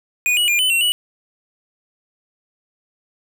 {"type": "tone with pitch steps", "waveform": "square", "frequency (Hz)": [2466, 2919, 2407, 3016, 2727, 2940], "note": ["D#7", "F#7", "D7", "F#7", "F7", "F#7"], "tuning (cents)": [-16, -24, 42, 32, -42, -12], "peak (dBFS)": -15, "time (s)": [0.26, 0.92], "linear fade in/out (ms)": 0, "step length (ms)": 110, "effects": []}